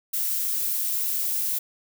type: noise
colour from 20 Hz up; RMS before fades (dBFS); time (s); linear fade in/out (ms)
violet; -26; 0.13-1.59; 10
effects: none